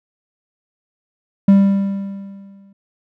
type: tone with exponential decay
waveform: triangle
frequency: 197.2 Hz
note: G3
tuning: 11 cents sharp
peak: -3 dBFS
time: 1.48-2.73 s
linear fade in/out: 5 ms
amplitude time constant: 270 ms
effects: none